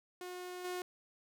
sawtooth tone with level steps, 361.2 Hz, F#4, 42 cents flat, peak -39 / -34 dBFS, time 0.21-0.82 s, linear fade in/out 2 ms, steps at 0.64 s, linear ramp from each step 10 ms, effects none

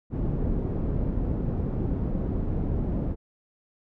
pink low-pass noise, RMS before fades -27 dBFS, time 0.1-3.16 s, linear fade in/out 50 ms, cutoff 330 Hz, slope 12 dB/octave, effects none

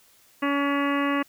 harmonic tone, 282.6 Hz, C#4, 34 cents sharp, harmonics 1 / 2 / 3 / 4 / 5 / 6 / 7 / 8 / 9 / 10, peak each -24 / -31 / -37 / -28 / -38 / -34 / -33 / -43 / -38 / -39 dBFS, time 0.42-1.23 s, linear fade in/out 10 ms, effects white hiss -58 dBFS RMS until 1.28 s

